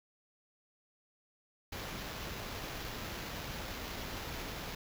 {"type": "noise with sample-and-hold", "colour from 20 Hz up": "pink", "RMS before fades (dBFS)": -42, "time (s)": [1.72, 4.75], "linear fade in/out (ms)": 5, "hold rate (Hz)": 8820, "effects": []}